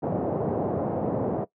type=band-pass noise; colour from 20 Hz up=white; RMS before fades=-27 dBFS; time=0.02-1.45 s; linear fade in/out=20 ms; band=100 to 650 Hz; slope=24 dB/octave; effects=noise-tail reverb RT60 0.1 s tail -18 dB re dry